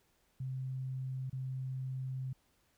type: tone with dropouts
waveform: sine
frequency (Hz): 130.81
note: C3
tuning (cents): 0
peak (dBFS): -36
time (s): 0.4-2.33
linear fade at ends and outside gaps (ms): 5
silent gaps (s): 1.298-1.328
effects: pink hiss -73 dBFS RMS until 2.77 s